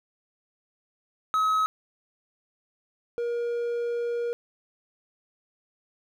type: tone pair in turn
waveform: triangle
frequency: 1279 / 474.1 Hz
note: D#6 / A#4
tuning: +47 / +29 cents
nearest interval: octave + perfect fourth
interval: 1718 cents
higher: first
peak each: -19 / -24 dBFS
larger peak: first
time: 1.34-1.66 / 3.18-4.33 s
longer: second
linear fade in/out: 0 ms
effects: none